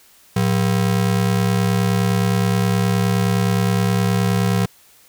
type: ring-modulated tone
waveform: square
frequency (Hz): 146.83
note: D3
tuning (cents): 0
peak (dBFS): -13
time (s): 0.36-4.66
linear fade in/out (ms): 5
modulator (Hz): 34.8
effects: white hiss -51 dBFS RMS until 5.08 s